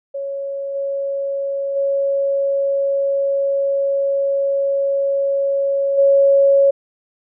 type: tone with level steps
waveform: sine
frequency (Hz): 554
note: C#5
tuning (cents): -1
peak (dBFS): -22 / -19 / -15 / -9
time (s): 0.14-6.71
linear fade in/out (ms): 10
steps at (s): 0.74 / 1.75 / 5.97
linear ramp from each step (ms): 20
effects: none